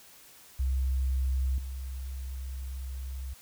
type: tone with level steps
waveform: sine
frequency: 65.41 Hz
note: C2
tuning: in tune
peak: -25 / -34 dBFS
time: 0.59-3.34 s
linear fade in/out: 10 ms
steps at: 1.58 s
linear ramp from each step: 2 ms
effects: white hiss -54 dBFS RMS until 3.41 s